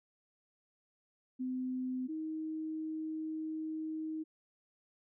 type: tone pair in turn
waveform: sine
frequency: 255.9 / 314.8 Hz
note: C4 / D#4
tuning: -38 / +20 cents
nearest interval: major third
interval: 358 cents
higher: second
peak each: -34 / -36 dBFS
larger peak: first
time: 1.39-2.08 / 2.08-4.24 s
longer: second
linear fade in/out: 20 ms
effects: none